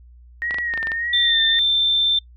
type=tone with vibrato; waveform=sine; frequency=1864.7 Hz; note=A#6; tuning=in tune; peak=-22 dBFS; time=0.42-1.59 s; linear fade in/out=0 ms; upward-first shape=sine; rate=1.7 Hz; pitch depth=58 cents each way
type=clicks; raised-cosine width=0.3 ms; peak=-14 dBFS; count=8; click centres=0.509 / 0.544 / 0.585 / 0.738 / 0.776 / 0.829 / 0.871 / 0.918 s
type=tone; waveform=sine; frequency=3562 Hz; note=A7; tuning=21 cents sharp; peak=-15 dBFS; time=1.13-2.19 s; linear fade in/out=5 ms
effects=noise-tail reverb RT60 0.1 s tail -22 dB re dry + added 60 Hz sine -43 dBFS peak until 2.36 s